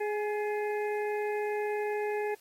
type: harmonic tone with a mistuned harmonic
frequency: 418.2 Hz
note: G#4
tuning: 12 cents sharp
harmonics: 1 / 2 / 4 / 5 / 6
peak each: -30 / -36 / -42 / -44 / -46 dBFS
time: 0-2.35 s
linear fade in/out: 10 ms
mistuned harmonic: 4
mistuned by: +35 cents
effects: white hiss -61 dBFS RMS until 2.4 s + AAC 48 kbps